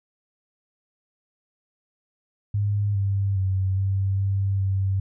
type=tone with pitch steps; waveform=sine; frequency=102.4 / 98.8 / 95.1 / 97.1 / 98 / 96.6 Hz; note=G#2 / G2 / F#2 / G2 / G2 / G2; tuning=-24 / +14 / +48 / -16 / 0 / -25 cents; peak=-20 dBFS; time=2.54-5 s; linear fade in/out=5 ms; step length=410 ms; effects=none